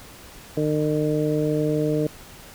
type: harmonic tone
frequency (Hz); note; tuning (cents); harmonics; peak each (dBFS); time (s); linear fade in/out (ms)
151.8; D#3; -42; 1 / 2 / 3 / 4; -25 / -24 / -24 / -29; 0.57-2.07; 2
effects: pink hiss -44 dBFS RMS until 2.54 s